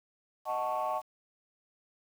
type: chord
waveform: sine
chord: D# half-diminished seventh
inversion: none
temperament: equal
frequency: 622.3 / 740 / 880 / 1108.7 Hz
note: D#5 / F#5 / A5 / C#6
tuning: 0 / 0 / 0 / 0 cents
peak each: -34 dBFS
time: 0.45-1.02 s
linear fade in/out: 50 ms
effects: tanh soft clip ceiling -24 dBFS + 9-bit